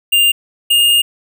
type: tone pair in turn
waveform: square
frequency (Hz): 2801 / 2830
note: F7 / F7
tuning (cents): +4 / +22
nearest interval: unison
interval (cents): 18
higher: second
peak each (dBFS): -9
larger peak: neither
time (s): 0.12-0.32 / 0.7-1.02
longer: second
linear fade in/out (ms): 10
effects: none